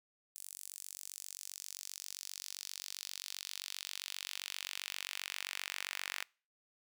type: tone with high-pass filter sweep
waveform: sawtooth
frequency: 47.57 Hz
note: F#1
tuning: 49 cents sharp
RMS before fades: -45 dBFS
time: 0.35-6.23 s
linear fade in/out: 0 ms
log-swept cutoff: 8700 to 2000 Hz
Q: 1.5
effects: noise-tail reverb RT60 0.4 s tail -26 dB re dry